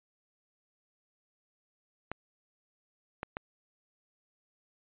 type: clicks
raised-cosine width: 0.5 ms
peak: -20 dBFS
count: 3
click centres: 2.116 / 3.231 / 3.369 s
effects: resampled to 8000 Hz